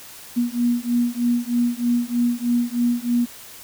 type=beating tone pair; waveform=sine; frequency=238.6 / 241.8 Hz; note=A#3 / B3; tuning=+41 / -36 cents; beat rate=3.2 Hz; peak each=-21 dBFS; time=0.36-3.26 s; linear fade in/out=20 ms; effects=white hiss -41 dBFS RMS until 3.63 s